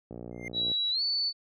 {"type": "click train", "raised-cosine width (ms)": 2, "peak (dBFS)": -27, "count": 37, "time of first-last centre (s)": [0.11, 0.716], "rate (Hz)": 59.4}
{"type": "tone with exponential growth", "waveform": "triangle", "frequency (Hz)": 2100, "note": "C7", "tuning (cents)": 6, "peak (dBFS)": -31, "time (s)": [0.31, 0.48], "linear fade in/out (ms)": 2, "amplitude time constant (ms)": 35}
{"type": "tone with pitch glide", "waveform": "sine", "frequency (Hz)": [3902, 4482], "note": ["B7", "C#8"], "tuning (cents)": [-22, 18], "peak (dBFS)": -26, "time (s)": [0.53, 1.33], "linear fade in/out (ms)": 50, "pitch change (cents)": 240, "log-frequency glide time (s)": [0.91, 1.02]}
{"effects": ["high-pass 80 Hz 12 dB/octave"]}